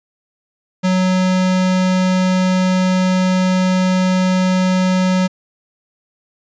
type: tone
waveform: square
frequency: 185 Hz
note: F#3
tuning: in tune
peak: -13 dBFS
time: 0.83-5.28 s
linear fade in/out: 20 ms
effects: resampled to 16000 Hz